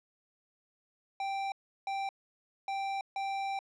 square tone bursts at uneven times, 784 Hz, G5, in tune, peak -33 dBFS, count 4, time 1.2-1.52 / 1.87-2.09 / 2.68-3.01 / 3.16-3.59 s, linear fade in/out 2 ms, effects low-pass 4000 Hz 12 dB/octave

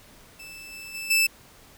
sawtooth tone with level steps, 2637 Hz, E7, in tune, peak -37 / -35 / -29 / -15 dBFS, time 0.39-1.27 s, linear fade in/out 10 ms, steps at 0.72 / 0.94 / 1.1 s, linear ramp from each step 10 ms, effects pink hiss -52 dBFS RMS until 1.77 s

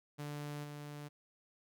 sawtooth tone with level steps, 146.8 Hz, D3, in tune, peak -37 / -41 dBFS, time 0.18-1.09 s, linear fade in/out 20 ms, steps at 0.63 s, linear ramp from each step 20 ms, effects none

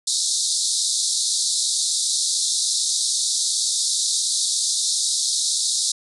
pink band-pass noise, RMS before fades -22 dBFS, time 0.07-5.92 s, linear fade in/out 5 ms, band 3700 to 10000 Hz, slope 96 dB/octave, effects none

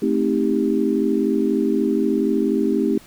sine chord, A half-diminished seventh, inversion none, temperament just, 220 / 264 / 316.8 / 396 Hz, A3 / C4 / Eb4 / G4, 0 / +16 / +31 / +18 cents, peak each -22 dBFS, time 0.02-2.98 s, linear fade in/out 5 ms, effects pink hiss -47 dBFS RMS until 3.06 s

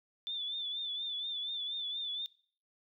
sine tone with vibrato, 3520 Hz, A7, in tune, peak -35 dBFS, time 0.27-2.26 s, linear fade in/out 0 ms, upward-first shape triangle, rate 4.2 Hz, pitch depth 73 cents each way, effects noise-tail reverb RT60 0.5 s tail -21 dB re dry

